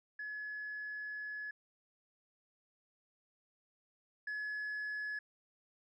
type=tone pair in turn; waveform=sine; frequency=1700 / 1700 Hz; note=G#6 / G#6; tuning=+40 / +40 cents; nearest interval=unison; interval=0 cents; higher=neither; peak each=-39 / -35 dBFS; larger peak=second; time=0.19-1.51 / 4.27-5.19 s; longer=first; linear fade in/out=5 ms; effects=tanh soft clip ceiling -36 dBFS